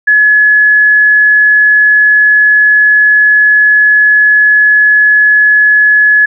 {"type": "tone", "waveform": "sine", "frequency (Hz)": 1700, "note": "G#6", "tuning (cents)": 40, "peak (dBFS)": -3, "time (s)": [0.07, 6.26], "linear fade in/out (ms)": 10, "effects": []}